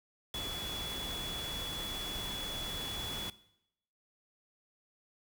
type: tone in noise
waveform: sine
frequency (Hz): 3400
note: G#7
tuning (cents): +40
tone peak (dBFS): -38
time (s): 0.34-3.3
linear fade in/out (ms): 2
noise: pink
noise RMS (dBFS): -42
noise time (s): 0.34-3.3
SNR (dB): +1
effects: noise-tail reverb RT60 0.8 s tail -19 dB re dry